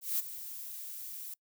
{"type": "noise with ADSR envelope", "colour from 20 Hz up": "violet", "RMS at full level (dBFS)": -30, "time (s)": [0.01, 1.34], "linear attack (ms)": 180, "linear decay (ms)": 18, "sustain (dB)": -13, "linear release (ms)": 4, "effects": ["noise-tail reverb RT60 0.1 s tail -25 dB re dry"]}